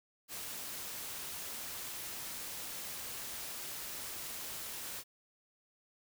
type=noise; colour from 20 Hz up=white; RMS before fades=-43 dBFS; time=0.28-5.04 s; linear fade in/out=50 ms; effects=none